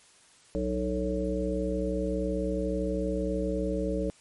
harmonic tone with a mistuned harmonic, 61.74 Hz, B1, in tune, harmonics 1 / 3 / 5 / 7 / 9, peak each -33 / -33 / -33 / -33 / -33 dBFS, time 0.55-4.1 s, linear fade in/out 0 ms, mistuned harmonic 7, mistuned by +44 cents, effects white hiss -58 dBFS RMS until 4.2 s + MP3 48 kbps

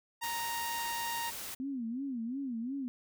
sawtooth tone, 932.3 Hz, A#5, in tune, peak -31 dBFS, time 0.21-1.31 s, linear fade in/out 20 ms
white noise, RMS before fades -42 dBFS, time 0.23-1.55 s, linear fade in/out 10 ms
sine tone with vibrato, 251.1 Hz, B3, 29 cents sharp, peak -34 dBFS, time 1.6-2.88 s, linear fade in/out 0 ms, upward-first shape sine, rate 2.8 Hz, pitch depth 190 cents each way
effects none

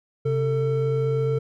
triangle tone pair together, 133.1 / 447.7 Hz, C3 / A4, +30 / +30 cents, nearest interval octave + major sixth, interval 2100 cents, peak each -21 / -21 dBFS, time 0.25-1.39 s, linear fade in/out 10 ms, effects none

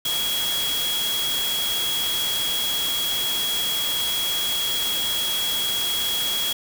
sine tone in noise, 3321 Hz, G#7, 1 cent flat, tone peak -23 dBFS, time 0.05-6.53 s, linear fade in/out 5 ms, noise white, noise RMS -28 dBFS, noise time 0.05-6.53 s, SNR +2 dB, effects none

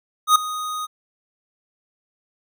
square tone with ADSR envelope, 1244.5 Hz, D#6, in tune, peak -9 dBFS, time 0.27-0.87 s, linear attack 85 ms, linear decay 5 ms, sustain -17 dB, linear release 26 ms, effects none

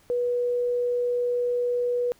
sine tone, 487.3 Hz, B4, 23 cents flat, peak -22 dBFS, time 0.1-2.12 s, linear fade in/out 0 ms, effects pink hiss -59 dBFS RMS until 2.19 s

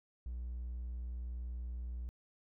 triangle tone, 60.6 Hz, B1, 32 cents flat, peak -36 dBFS, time 0.26-2.09 s, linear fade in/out 0 ms, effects tanh soft clip ceiling -33 dBFS

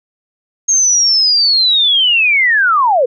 sine linear sweep, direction down, 6490 to 459.7 Hz, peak -8 dBFS, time 0.68-3.06 s, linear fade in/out 10 ms, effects none

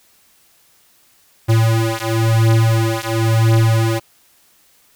square beating tone pair, 112.3 / 113.27 Hz, A2 / A#2, +36 / -49 cents, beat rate 0.97 Hz, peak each -16 dBFS, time 1.48-4 s, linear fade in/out 20 ms, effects white hiss -54 dBFS RMS until 4.95 s

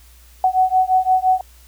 sine beating tone pair, 744 / 749.8 Hz, F#5 / F#5, +9 / +23 cents, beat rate 5.8 Hz, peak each -16 dBFS, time 0.44-1.41 s, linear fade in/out 2 ms, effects added 60 Hz sine -45 dBFS peak until 1.67 s + white hiss -51 dBFS RMS until 1.67 s

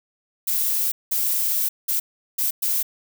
violet noise bursts at uneven times, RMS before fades -22 dBFS, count 5, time 0.47-0.92 / 1.11-1.69 / 1.88-2 / 2.38-2.51 / 2.62-2.83 s, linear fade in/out 10 ms, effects none

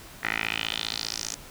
10% pulse tone with band-pass filter sweep, 55 Hz, A1, in tune, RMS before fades -31 dBFS, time 0.23-1.35 s, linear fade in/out 5 ms, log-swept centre 1900 to 6600 Hz, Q 3.5, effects pink hiss -46 dBFS RMS until 1.5 s

